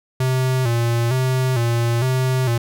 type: tone with vibrato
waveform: square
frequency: 123.3 Hz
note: B2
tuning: 2 cents flat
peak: -17 dBFS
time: 0.2-2.58 s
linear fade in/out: 5 ms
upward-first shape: square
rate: 1.1 Hz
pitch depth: 85 cents each way
effects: none